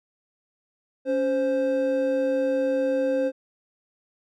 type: tone pair together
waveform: triangle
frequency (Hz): 278.2 / 523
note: C#4 / C5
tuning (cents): +6 / -1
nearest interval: major seventh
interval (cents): 1093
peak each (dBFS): -25 / -20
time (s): 1.05-3.32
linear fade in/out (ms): 50
effects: none